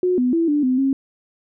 sine tone with pitch steps, 363.2 / 249.8 / 332.5 / 293.9 / 255.6 / 270.1 Hz, F#4 / B3 / E4 / D4 / C4 / C#4, -32 / +20 / +15 / +1 / -40 / -45 cents, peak -15 dBFS, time 0.03-0.93 s, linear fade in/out 2 ms, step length 150 ms, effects none

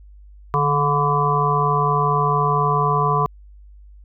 harmonic tone with a mistuned harmonic, 144.3 Hz, D3, 30 cents flat, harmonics 1 / 3 / 5 / 7 / 8, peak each -21 / -24 / -26 / -20 / -21 dBFS, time 0.54-3.26 s, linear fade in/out 0 ms, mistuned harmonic 1, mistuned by +42 cents, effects added 50 Hz sine -41 dBFS peak until 4.04 s

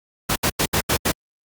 pink noise bursts at uneven times, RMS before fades -19 dBFS, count 6, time 0.29-0.36 / 0.43-0.5 / 0.59-0.66 / 0.73-0.81 / 0.89-0.97 / 1.05-1.12 s, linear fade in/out 10 ms, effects high-pass 60 Hz 12 dB/octave + Opus 48 kbps

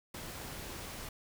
pink noise, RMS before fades -44 dBFS, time 0.14-1.09 s, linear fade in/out 5 ms, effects none

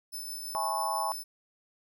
10% pulse tone with tremolo, 5274 Hz, E8, in tune, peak -30 dBFS, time 0.12-1.24 s, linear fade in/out 20 ms, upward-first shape triangle, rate 6.1 Hz, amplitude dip 30%
sine chord, C# minor seventh, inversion first, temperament equal with one note detuned, 659.3 / 830.6 / 987.8 / 1082.8 Hz, E5 / G#5 / B5 / C#6, 0 / 0 / 0 / -41 cents, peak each -37 / -33 / -35 / -33 dBFS, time 0.55-1.12 s, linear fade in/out 0 ms
effects none

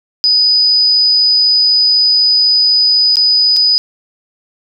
sine tone with dropouts, 4978 Hz, D#8, in tune, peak -7 dBFS, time 0.24-3.78 s, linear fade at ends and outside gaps 0 ms, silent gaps 3.157-3.169 / 3.564-3.568 s, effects none

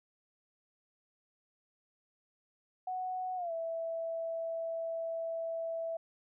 sine tone with pitch glide, 740 to 659.3 Hz, F#5 to E5, 0 to 0 cents, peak -34 dBFS, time 2.87-5.97 s, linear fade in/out 5 ms, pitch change -200 cents, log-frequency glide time 3.36-3.52 s, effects none

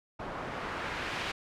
white noise with low-pass filter sweep, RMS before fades -37 dBFS, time 0.19-1.32 s, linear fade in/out 10 ms, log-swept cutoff 950 to 2600 Hz, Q 0.97, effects none

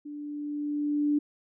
sine tone with level ramp, 293.7 Hz, D4, in tune, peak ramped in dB -37 to -21 dBFS, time 0.05-1.19 s, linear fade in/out 10 ms, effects none

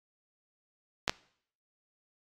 clicks, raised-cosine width 0.2 ms, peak -9 dBFS, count 2, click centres 1.079 / 1.095 s, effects noise-tail reverb RT60 0.6 s tail -21 dB re dry + MP3 96 kbps

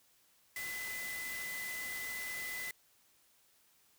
sine tone in noise, 2011 Hz, B6, 31 cents sharp, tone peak -40 dBFS, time 0.56-2.71 s, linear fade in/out 2 ms, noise white, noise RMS -45 dBFS, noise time 0.56-2.71 s, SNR +2 dB, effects white hiss -69 dBFS RMS until 3.98 s

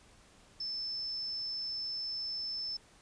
sine tone, 5274 Hz, E8, in tune, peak -35 dBFS, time 0.6-2.77 s, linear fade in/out 5 ms, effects pink hiss -61 dBFS RMS until 3.01 s + resampled to 22050 Hz

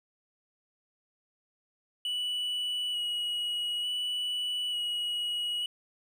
triangle tone with vibrato, 2932 Hz, F#7, 16 cents flat, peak -28 dBFS, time 2.05-5.66 s, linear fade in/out 2 ms, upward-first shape square, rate 0.56 Hz, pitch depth 14 cents each way, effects none

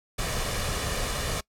pink noise with comb filter, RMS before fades -29 dBFS, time 0.18-1.41 s, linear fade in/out 10 ms, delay 1.7 ms, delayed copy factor +0.5, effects noise-tail reverb RT60 0.1 s tail -23 dB re dry + low-pass 11000 Hz 12 dB/octave

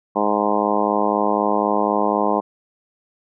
harmonic tone, 104 Hz, G#2, 3 cents sharp, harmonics 2 / 3 / 4 / 5 / 6 / 7 / 8 / 9 / 10, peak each -25 / -25 / -25 / -25 / -25 / -25 / -25 / -25 / -25 dBFS, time 0.15-2.41 s, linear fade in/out 20 ms, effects none

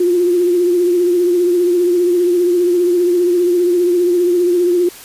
sine tone with vibrato, 353.1 Hz, F4, 19 cents sharp, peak -10 dBFS, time 0-4.89 s, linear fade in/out 5 ms, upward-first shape triangle, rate 15 Hz, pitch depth 51 cents each way, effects white hiss -36 dBFS RMS until 5.04 s + resampled to 32000 Hz

